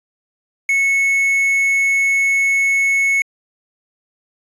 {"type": "tone with quantisation", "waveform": "triangle", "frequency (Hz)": 2200, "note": "C#7", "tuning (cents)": -14, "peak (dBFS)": -11, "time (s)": [0.69, 3.22], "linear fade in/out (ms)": 2, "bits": 6, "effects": ["resampled to 32000 Hz"]}